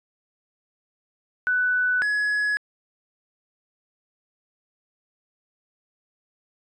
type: tone pair in turn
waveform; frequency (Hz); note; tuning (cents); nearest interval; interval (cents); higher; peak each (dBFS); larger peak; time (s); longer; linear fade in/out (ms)
sine / triangle; 1492 / 1685.4; F#6 / G#6; +14 / +25; major second; 211; second; -19 / -19; neither; 1.47-2.02 / 2.02-2.57; neither; 0
effects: resampled to 22050 Hz